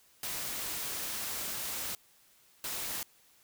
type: noise bursts at uneven times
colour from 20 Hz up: white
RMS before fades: -37 dBFS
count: 2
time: 0.23-1.95 / 2.64-3.03 s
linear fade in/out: 2 ms
effects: white hiss -64 dBFS RMS until 3.43 s